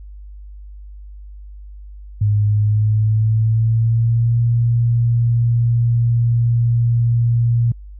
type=tone with pitch glide; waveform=sine; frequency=104.2 to 117.64 Hz; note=G#2 to A#2; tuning=+6 to +16 cents; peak=-12 dBFS; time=2.21-7.72 s; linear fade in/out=5 ms; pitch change=+210 cents; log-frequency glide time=2.43-4.39 s; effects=added 50 Hz sine -33 dBFS peak until 7.99 s